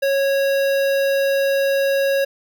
square tone with notch filter, 550 Hz, C#5, 14 cents flat, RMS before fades -18 dBFS, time 0.02-2.25 s, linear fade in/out 10 ms, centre 7900 Hz, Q 0.86, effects none

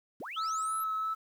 sine linear sweep, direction up, 123 to 12000 Hz, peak -38 dBFS, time 0.2-0.84 s, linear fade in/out 5 ms
sine tone with vibrato, 1300 Hz, E6, 24 cents flat, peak -29 dBFS, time 0.36-1.15 s, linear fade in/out 20 ms, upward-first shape sine, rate 3 Hz, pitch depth 11 cents each way
effects tanh soft clip ceiling -26 dBFS + 10-bit

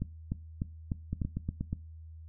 two click trains, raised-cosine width 5 ms, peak -20 / -19 dBFS, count 6 / 5, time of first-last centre 1.13-1.73 / 0.02-1.218 s, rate 8.34 / 3.34 Hz, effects noise-tail reverb RT60 0.3 s tail -20 dB re dry + added 80 Hz sine -45 dBFS peak until 2.28 s

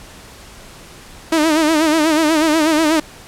sawtooth tone with vibrato, 313.5 Hz, D#4, 13 cents sharp, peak -8 dBFS, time 1.32-3 s, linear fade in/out 5 ms, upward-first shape sine, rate 8.2 Hz, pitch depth 87 cents each way, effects pink hiss -39 dBFS RMS until 3.27 s + low-pass 11000 Hz 12 dB/octave

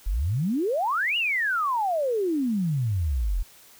sine exponential two-way sweep, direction up then down, 38.89 to 2940 to 38.89 Hz, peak -22 dBFS, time 0.06-3.43 s, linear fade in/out 10 ms, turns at 1.17 s, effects white hiss -52 dBFS RMS until 3.79 s

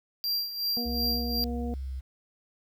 square tone with tremolo, 4743 Hz, D8, 16 cents sharp, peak -26 dBFS, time 0.24-1.44 s, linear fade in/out 0 ms, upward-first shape sine, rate 2.7 Hz, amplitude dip 70%
harmonic tone, 238.8 Hz, A#3, 42 cents sharp, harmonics 1 / 2 / 3, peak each -32 / -38 / -42 dBFS, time 0.77-1.74 s, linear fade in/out 0 ms
sine tone with vibrato, 66.2 Hz, C2, 21 cents sharp, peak -32 dBFS, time 0.85-2.01 s, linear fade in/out 20 ms, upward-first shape triangle, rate 1.5 Hz, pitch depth 39 cents each way
effects 10-bit

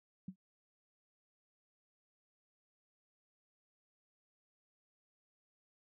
sine tone with exponential decay, 187.5 Hz, F#3, 23 cents sharp, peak -38 dBFS, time 0.28-0.36 s, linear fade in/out 5 ms, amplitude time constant 16 ms, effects none

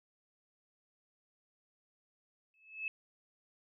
sine tone with exponential growth, 2600 Hz, E7, 24 cents flat, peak -32 dBFS, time 2.54-2.88 s, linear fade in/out 1 ms, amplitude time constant 73 ms, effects none

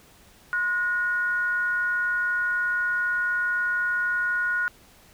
sine tone with frequency modulation, 1448 Hz, F#6, 38 cents flat, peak -22 dBFS, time 0.53-4.68 s, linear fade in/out 0 ms, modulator 398 Hz, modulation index 0.36, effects pink hiss -54 dBFS RMS until 5.13 s

